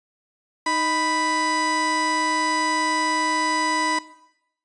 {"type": "tone pair together", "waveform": "30% pulse", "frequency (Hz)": [311.1, 990.1], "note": ["D#4", "B5"], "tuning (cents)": [0, 4], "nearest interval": "octave + minor sixth", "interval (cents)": 2004, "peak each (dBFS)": [-26, -18], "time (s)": [0.66, 3.99], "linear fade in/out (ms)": 5, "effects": ["noise-tail reverb RT60 0.8 s tail -17 dB re dry", "resampled to 22050 Hz"]}